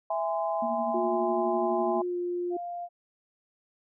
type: chord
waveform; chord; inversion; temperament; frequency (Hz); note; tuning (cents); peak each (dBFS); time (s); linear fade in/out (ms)
sine; E augmented; none; just; 659.3 / 824.1 / 1030.1; E5 / G#5 / B#5; 0 / -14 / -27; -29 / -31 / -34; 0.1-2.02; 5
type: tone with tremolo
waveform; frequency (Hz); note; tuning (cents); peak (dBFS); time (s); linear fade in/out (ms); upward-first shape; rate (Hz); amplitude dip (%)
sine; 233.1; A#3; 0; -31; 0.62-2.01; 5; sine; 12; 55
type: tone with pitch glide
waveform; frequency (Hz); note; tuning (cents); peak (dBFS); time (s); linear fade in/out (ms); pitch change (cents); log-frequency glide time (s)
sine; 358.3 to 352.6; F4 to F4; +44 to +17; -28; 0.94-2.57; 5; -27; 2.03-2.17
type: tone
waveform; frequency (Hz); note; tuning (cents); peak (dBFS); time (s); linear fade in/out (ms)
sine; 698.5; F5; 0; -33; 2.5-2.89; 50
effects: none